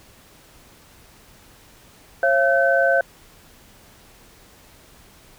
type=tone cluster; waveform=sine; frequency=543 / 680 / 1528 Hz; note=C#5 / F5 / G6; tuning=-36 / -46 / -45 cents; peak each=-19 dBFS; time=2.23-3.01 s; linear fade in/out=2 ms; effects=pink hiss -50 dBFS RMS until 5.38 s